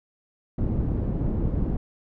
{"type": "low-pass noise", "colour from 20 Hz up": "pink", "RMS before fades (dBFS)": -25, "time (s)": [0.58, 1.77], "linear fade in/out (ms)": 5, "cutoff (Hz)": 290, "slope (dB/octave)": 12, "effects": []}